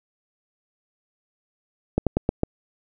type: slowing click train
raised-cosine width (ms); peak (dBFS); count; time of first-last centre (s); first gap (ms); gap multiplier
2; -6; 5; 1.98-2.434; 87; 1.18
effects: none